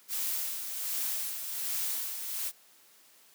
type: noise with tremolo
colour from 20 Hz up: blue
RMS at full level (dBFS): -32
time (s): 0.08-2.52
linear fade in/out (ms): 50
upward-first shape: sine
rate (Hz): 1.3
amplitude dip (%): 50
effects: white hiss -60 dBFS RMS until 3.34 s + high-pass 200 Hz 12 dB/octave